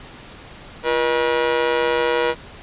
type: tone with amplitude modulation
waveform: sawtooth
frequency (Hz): 480.8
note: B4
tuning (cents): -46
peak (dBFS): -9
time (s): 0.83-2.35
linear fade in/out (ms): 50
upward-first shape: sine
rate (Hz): 136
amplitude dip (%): 85
effects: pink hiss -40 dBFS RMS until 2.62 s + resampled to 8000 Hz